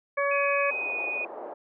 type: harmonic tone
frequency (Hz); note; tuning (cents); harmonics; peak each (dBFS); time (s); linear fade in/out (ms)
564; C#5; +30; 1 / 2 / 3 / 4; -26 / -29 / -31 / -32; 0.17-0.71; 10
type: tone with pitch glide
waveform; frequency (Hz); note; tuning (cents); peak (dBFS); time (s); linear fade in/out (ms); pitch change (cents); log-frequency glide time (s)
sine; 2520 to 2477; D#7 to D#7; +21 to -8; -28; 0.31-1.25; 5; -29; 0.69-0.94
type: band-pass noise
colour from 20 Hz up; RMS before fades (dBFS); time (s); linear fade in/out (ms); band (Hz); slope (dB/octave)
white; -39; 0.7-1.54; 10; 380 to 810; 24
effects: none